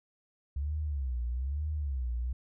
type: tone with vibrato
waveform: sine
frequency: 67.6 Hz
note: C#2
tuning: 43 cents flat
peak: -30 dBFS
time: 0.56-2.33 s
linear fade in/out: 5 ms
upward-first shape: sine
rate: 1.1 Hz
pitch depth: 220 cents each way
effects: none